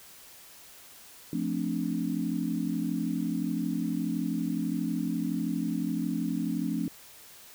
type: chord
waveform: sine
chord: D minor seventh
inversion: first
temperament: equal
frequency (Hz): 174.61 / 220 / 261.6 / 293.7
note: F3 / A3 / C4 / D4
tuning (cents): 0 / 0 / 0 / 0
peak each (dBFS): -33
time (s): 1.33-6.88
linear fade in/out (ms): 2
effects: white hiss -51 dBFS RMS until 7.54 s